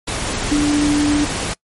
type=tone in noise; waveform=sine; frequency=293.7 Hz; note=D4; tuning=in tune; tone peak=-13 dBFS; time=0.51-1.25 s; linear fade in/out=10 ms; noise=pink; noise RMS=-22 dBFS; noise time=0.07-1.54 s; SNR=+6 dB; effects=noise-tail reverb RT60 0.1 s tail -25 dB re dry + MP3 48 kbps